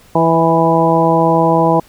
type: harmonic tone with a mistuned harmonic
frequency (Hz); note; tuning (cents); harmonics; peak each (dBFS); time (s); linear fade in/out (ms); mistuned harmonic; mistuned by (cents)
164.81; E3; 0; 1 / 2 / 3 / 4 / 5 / 6; -16 / -16 / -16 / -16 / -16 / -16; 0.15-1.8; 5; 4; -17
effects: pink hiss -46 dBFS RMS until 1.88 s